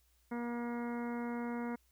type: harmonic tone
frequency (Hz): 238.2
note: A#3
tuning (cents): +38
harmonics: 1 / 2 / 3 / 4 / 5 / 6 / 7 / 8 / 9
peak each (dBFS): -37 / -44 / -49 / -47 / -54 / -51 / -58 / -56 / -55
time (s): 0.31-1.76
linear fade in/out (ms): 10
effects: added 60 Hz sine -70 dBFS peak until 1.91 s + white hiss -74 dBFS RMS until 1.91 s